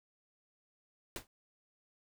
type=noise with exponential decay; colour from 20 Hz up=pink; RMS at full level=-37 dBFS; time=1.16-1.27 s; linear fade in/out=1 ms; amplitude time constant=23 ms; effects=none